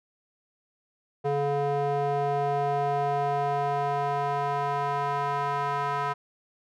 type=tone with band-pass filter sweep; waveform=square; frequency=142.3 Hz; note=C#3; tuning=46 cents sharp; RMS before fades=-27 dBFS; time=1.24-6.14 s; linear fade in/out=20 ms; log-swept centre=560 to 1100 Hz; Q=2.5; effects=none